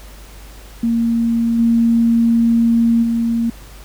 sine tone with level steps, 231.5 Hz, A#3, 12 cents flat, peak -13 / -10 / -14 dBFS, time 0.83-3.5 s, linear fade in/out 5 ms, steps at 1.58 / 3.02 s, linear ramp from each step 20 ms, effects added 50 Hz sine -36 dBFS peak until 3.84 s + pink hiss -42 dBFS RMS until 3.84 s

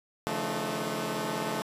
10% pulse tone cluster, 139.4 / 157.7 / 174.1 / 217.4 / 302.2 Hz, C#3 / D#3 / F3 / A3 / D4, +10 / +24 / -5 / -21 / +50 cents, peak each -30 / -33 / -29 / -25 / -30 dBFS, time 0.27-1.62 s, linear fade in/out 0 ms, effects resampled to 32000 Hz

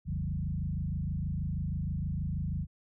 sine tone with frequency modulation, 115.2 Hz, A#2, 20 cents flat, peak -30 dBFS, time 0.05-2.67 s, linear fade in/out 50 ms, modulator 26.3 Hz, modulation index 2.5, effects none

